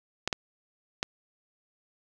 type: clicks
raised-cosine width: 0.2 ms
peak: -10 dBFS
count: 3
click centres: 0.276 / 0.328 / 1.029 s
effects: none